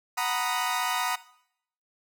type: chord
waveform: sawtooth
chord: B major seventh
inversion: second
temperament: equal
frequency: 740 / 932.3 / 987.8 / 1244.5 Hz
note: F#5 / A#5 / B5 / D#6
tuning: 0 / 0 / 0 / 0 cents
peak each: -28 dBFS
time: 0.17-1.16 s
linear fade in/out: 10 ms
effects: noise-tail reverb RT60 0.7 s tail -18 dB re dry